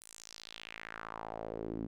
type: tone with band-pass filter sweep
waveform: sawtooth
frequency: 55.3 Hz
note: A1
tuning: 9 cents sharp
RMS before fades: -44 dBFS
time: 0.01-1.87 s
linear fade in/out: 10 ms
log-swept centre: 10000 to 250 Hz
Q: 2.7
effects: none